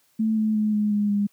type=tone with pitch steps; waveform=sine; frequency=220 / 216.6 / 213.2 / 209.9 / 206.7 / 203.5 Hz; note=A3 / A3 / G#3 / G#3 / G#3 / G#3; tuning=0 / -27 / +46 / +19 / -8 / -35 cents; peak=-19 dBFS; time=0.19-1.27 s; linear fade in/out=10 ms; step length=180 ms; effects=white hiss -64 dBFS RMS until 1.32 s + high-pass 80 Hz 12 dB/octave